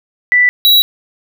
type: tone pair in turn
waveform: sine / square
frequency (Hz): 1975.5 / 3894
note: B6 / B7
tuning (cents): 0 / -25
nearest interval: octave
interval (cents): 1175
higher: second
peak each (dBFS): -6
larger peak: neither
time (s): 0.32-0.49 / 0.65-0.82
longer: neither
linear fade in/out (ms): 0
effects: none